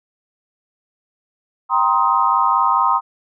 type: chord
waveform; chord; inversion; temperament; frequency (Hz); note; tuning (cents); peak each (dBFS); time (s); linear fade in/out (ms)
sine; C minor seventh; second; just; 784.9 / 941.9 / 1046.5 / 1255.8; G5 / Bb5 / C6 / Eb6; +2 / +18 / 0 / +16; -22 / -18 / -17 / -18; 1.69-3.01; 50
effects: none